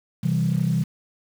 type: chord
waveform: sine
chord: C major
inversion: none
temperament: equal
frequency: 130.81 / 164.81 / 196 Hz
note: C3 / E3 / G3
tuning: 0 / 0 / 0 cents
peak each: -23 / -21 / -25 dBFS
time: 0.23-0.84 s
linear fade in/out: 10 ms
effects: tanh soft clip ceiling -12 dBFS + 7-bit